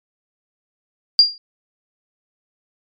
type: tone with exponential decay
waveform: sine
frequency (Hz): 4786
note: D8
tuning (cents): +32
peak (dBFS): -3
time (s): 1.19-1.38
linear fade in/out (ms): 1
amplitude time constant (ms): 41
effects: MP3 96 kbps